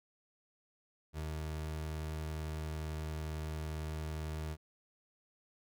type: tone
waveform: 30% pulse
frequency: 77.78 Hz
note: D#2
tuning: in tune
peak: -35 dBFS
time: 1.13-4.57 s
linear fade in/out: 50 ms
effects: none